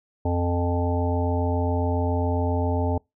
harmonic tone, 87.31 Hz, F2, in tune, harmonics 1 / 3 / 5 / 7 / 9 / 10, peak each -23 / -28 / -30 / -31 / -33 / -33 dBFS, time 0.25-2.98 s, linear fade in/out 5 ms, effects noise-tail reverb RT60 0.2 s tail -26 dB re dry

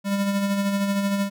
square tone with tremolo, 199.1 Hz, G3, 27 cents sharp, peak -20 dBFS, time 0.04-1.3 s, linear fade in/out 50 ms, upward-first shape sine, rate 13 Hz, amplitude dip 40%, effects none

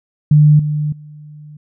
sine tone with level steps, 150 Hz, D3, 37 cents sharp, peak -5 / -15 / -33 dBFS, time 0.31-1.57 s, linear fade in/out 5 ms, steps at 0.59 / 0.92 s, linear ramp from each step 5 ms, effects none

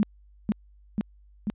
sine tone with echo, 208.9 Hz, G#3, 10 cents sharp, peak -18 dBFS, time 0-0.03 s, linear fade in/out 0 ms, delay 490 ms, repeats 3, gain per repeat -2 dB, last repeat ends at 1.5 s, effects added 50 Hz sine -52 dBFS peak until 1.54 s + resampled to 8000 Hz

